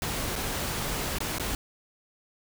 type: noise with dropouts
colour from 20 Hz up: pink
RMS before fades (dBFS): -31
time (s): 0.02-1.55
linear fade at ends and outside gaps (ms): 1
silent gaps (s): 0.356-0.36 / 1.185-1.204 / 1.384-1.397
effects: none